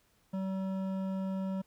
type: tone with hard clipping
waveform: sine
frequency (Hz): 190.9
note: G3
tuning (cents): -46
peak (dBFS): -34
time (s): 0.33-1.62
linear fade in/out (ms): 10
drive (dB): 11
effects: pink hiss -70 dBFS RMS until 1.66 s